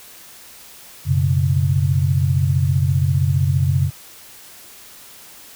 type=chord; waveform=sine; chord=F# suspended fourth; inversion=none; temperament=equal; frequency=92.5 / 123.47 / 138.59 Hz; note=F#2 / B2 / C#3; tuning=0 / 0 / 0 cents; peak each=-18 / -22 / -17 dBFS; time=1.05-3.91 s; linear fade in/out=50 ms; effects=white hiss -42 dBFS RMS until 5.55 s